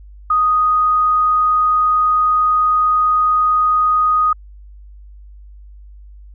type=tone; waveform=sine; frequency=1244.5 Hz; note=D#6; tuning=in tune; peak=-11 dBFS; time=0.3-4.33 s; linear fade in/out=5 ms; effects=added 50 Hz sine -36 dBFS peak until 6.34 s